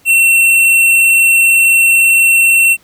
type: tone with hard clipping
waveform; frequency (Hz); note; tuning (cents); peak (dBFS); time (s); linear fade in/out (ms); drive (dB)
triangle; 2711; E7; +48; -7; 0.05-2.77; 50; 18
effects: pink hiss -49 dBFS RMS until 2.83 s + high-pass 60 Hz 12 dB/octave